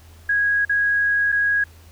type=tone with dropouts; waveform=sine; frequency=1652 Hz; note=G#6; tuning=10 cents flat; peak=-16 dBFS; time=0.29-1.64 s; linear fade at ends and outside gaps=5 ms; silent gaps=0.651-0.694 / 1.32-1.324 s; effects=added 82 Hz sine -44 dBFS peak until 1.91 s + pink hiss -52 dBFS RMS until 1.91 s